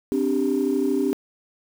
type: chord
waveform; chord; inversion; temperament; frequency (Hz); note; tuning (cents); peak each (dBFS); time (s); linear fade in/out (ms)
sine; C suspended second; none; just; 261.6 / 294.3 / 392.4; C4 / D4 / G4; 0 / +4 / +2; -23; 0.12-1.13; 0
effects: tanh soft clip ceiling -12 dBFS + 7-bit